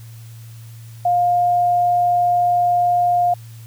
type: tone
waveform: sine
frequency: 707 Hz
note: F5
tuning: 21 cents sharp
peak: -13 dBFS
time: 1.05-3.34 s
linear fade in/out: 5 ms
effects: added 114 Hz sine -35 dBFS peak until 3.66 s + white hiss -49 dBFS RMS until 3.66 s